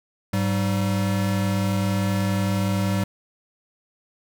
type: tone pair together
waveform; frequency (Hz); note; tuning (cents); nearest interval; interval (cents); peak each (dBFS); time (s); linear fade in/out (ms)
square; 102.08 / 192.7; G#2 / G3; -29 / -29; major seventh; 1100; -24; 0.33-3.04; 5
effects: none